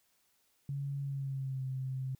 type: tone with pitch glide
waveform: sine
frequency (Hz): 140 to 131.38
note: C#3 to C3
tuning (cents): +18 to +7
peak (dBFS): -34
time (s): 0.69-2.15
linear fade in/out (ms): 2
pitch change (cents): -111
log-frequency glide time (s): 1.01-1.64
effects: white hiss -73 dBFS RMS until 2.19 s